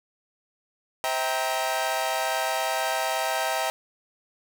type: chord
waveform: sawtooth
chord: C dominant seventh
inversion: none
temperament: equal with one note detuned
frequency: 523.3 / 646.4 / 784 / 932.3 Hz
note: C5 / E5 / G5 / Bb5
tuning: 0 / -34 / 0 / 0 cents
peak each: -31 / -25 / -25 / -27 dBFS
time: 1.04-3.7 s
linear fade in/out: 0 ms
effects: none